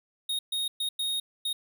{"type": "tone bursts at uneven times", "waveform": "square", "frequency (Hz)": 3729, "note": "A#7", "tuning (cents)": 0, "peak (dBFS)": -28, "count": 5, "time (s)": [[0.29, 0.39], [0.52, 0.68], [0.8, 0.89], [0.99, 1.2], [1.45, 1.53]], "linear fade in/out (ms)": 5, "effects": []}